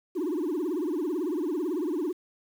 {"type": "tone with vibrato", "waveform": "sine", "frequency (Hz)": 329.6, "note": "E4", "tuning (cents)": 0, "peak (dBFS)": -24, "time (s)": [0.15, 2.13], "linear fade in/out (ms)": 20, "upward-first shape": "triangle", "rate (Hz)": 18, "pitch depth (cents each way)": 290, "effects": ["tanh soft clip ceiling -25 dBFS", "9-bit"]}